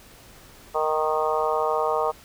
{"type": "harmonic tone with a mistuned harmonic", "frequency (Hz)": 155.56, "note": "D#3", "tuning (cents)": 0, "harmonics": [3, 4, 5, 6, 7, 8], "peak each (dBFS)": [-26, -27, -28, -29, -29, -30], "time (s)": [0.74, 2.12], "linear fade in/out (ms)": 20, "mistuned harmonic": 8, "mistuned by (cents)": -16, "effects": ["pink hiss -49 dBFS RMS until 2.24 s"]}